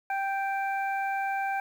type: harmonic tone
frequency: 784 Hz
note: G5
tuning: in tune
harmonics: 1 / 2 / 3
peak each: -28 / -34 / -38 dBFS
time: 0.1-1.6 s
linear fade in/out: 2 ms
effects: 9-bit